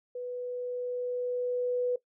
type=tone with level ramp; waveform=sine; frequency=493.9 Hz; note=B4; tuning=in tune; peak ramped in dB=-34 to -25 dBFS; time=0.15-1.96 s; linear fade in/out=5 ms; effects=noise-tail reverb RT60 0.1 s tail -18 dB re dry